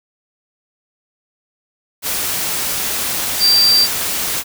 sine tone in noise, 4695 Hz, D8, 1 cent flat, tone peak -9 dBFS, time 3.39-3.88 s, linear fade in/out 50 ms, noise white, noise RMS -20 dBFS, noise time 2.02-4.44 s, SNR +8 dB, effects none

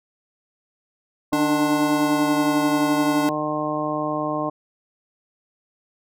harmonic tone, 151.8 Hz, D#3, 42 cents flat, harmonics 1 / 2 / 3 / 4 / 5 / 6 / 7, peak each -34 / -27 / -34 / -27 / -31 / -35 / -28 dBFS, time 1.32-4.5 s, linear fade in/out 10 ms
square tone with pitch glide, 293.7 to 292 Hz, D4 to D4, 0 to -10 cents, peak -20 dBFS, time 1.33-3.29 s, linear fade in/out 0 ms, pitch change -10 cents, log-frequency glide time 1.97-2.4 s
effects none

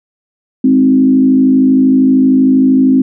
sine tone with frequency modulation, 262.4 Hz, C4, 5 cents sharp, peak -5 dBFS, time 0.64-3.02 s, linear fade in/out 5 ms, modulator 52.9 Hz, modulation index 0.69, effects none

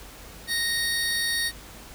25% pulse tone pair together, 1864.7 / 4489 Hz, A#6 / C#8, 0 / +21 cents, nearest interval octave + minor third, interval 1521 cents, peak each -22 / -24 dBFS, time 0.47-1.52 s, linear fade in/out 50 ms, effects added 50 Hz sine -48 dBFS peak until 1.94 s + pink hiss -45 dBFS RMS until 1.94 s

